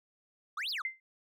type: exponential two-way sweep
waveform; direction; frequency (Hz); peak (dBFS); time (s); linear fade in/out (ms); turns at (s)
triangle; up then down; 1108.7 to 5240 to 1108.7; -32; 0.57-0.82; 5; 0.7
type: tone with exponential decay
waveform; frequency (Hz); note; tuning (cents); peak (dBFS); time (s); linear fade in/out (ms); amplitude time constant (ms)
sine; 2080; C7; -11; -28; 0.85-1; 2; 31
effects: none